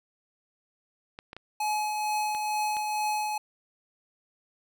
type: clicks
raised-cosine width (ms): 0.3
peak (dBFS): -25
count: 5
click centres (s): 1.189 / 1.331 / 1.366 / 2.349 / 2.768
type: tone with tremolo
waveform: square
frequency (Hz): 848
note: G#5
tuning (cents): +36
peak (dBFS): -26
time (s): 1.6-3.38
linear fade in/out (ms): 5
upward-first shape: triangle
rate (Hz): 2.2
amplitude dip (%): 35
effects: none